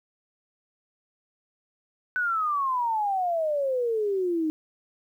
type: exponential sweep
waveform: sine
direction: down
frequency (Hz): 1511 to 306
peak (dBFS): -23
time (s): 2.16-4.5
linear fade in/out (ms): 0
effects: 10-bit